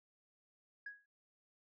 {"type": "tone with exponential decay", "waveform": "sine", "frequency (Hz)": 1661.2, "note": "G#6", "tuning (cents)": 0, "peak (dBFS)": -40, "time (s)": [0.86, 1.06], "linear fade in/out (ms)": 5, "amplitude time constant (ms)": 43, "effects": ["tanh soft clip ceiling -38 dBFS"]}